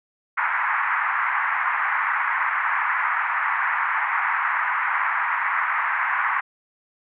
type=band-pass noise; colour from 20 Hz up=pink; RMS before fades=-23 dBFS; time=0.37-6.41 s; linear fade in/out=10 ms; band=920 to 2100 Hz; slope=48 dB/octave; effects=none